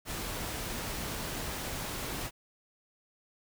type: noise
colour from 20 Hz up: pink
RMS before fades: -37 dBFS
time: 0.05-2.31 s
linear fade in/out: 50 ms
effects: none